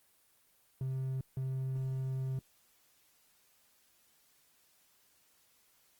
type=tone bursts at uneven times; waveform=triangle; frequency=131.8 Hz; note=C3; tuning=13 cents sharp; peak=-31 dBFS; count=2; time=0.81-1.21 / 1.37-2.39 s; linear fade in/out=2 ms; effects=white hiss -69 dBFS RMS until 5.99 s + Opus 24 kbps